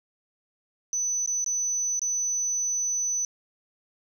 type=tone with dropouts; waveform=sine; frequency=6000 Hz; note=F#8; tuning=23 cents sharp; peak=-23 dBFS; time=0.93-3.25 s; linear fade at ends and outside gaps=1 ms; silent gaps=1.261-1.275 / 1.444-1.462 / 1.994-2.017 s; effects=tanh soft clip ceiling -21 dBFS